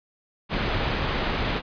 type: low-pass noise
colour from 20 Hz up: pink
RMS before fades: -26 dBFS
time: 0.49-1.62 s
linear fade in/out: 50 ms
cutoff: 3900 Hz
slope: 24 dB/octave
effects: resampled to 11025 Hz